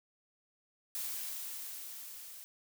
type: noise with level ramp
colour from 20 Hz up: blue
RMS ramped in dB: -38 to -50 dBFS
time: 0.95-2.44 s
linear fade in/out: 0 ms
effects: none